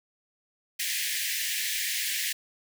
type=high-pass noise; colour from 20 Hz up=pink; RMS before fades=-30 dBFS; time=0.79-2.33 s; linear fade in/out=10 ms; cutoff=1700 Hz; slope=96 dB/octave; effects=none